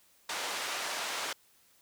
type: band-pass noise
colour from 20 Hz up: pink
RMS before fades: -36 dBFS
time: 0.29-1.33 s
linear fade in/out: 5 ms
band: 720 to 7600 Hz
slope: 12 dB/octave
effects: white hiss -65 dBFS RMS until 1.81 s